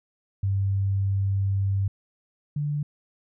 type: tone pair in turn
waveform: sine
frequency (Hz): 98 / 146.83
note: G2 / D3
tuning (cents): 0 / 0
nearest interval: perfect fifth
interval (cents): 700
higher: second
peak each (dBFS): -21 / -24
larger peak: first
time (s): 0.43-1.88 / 2.56-2.83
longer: first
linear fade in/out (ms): 5
effects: none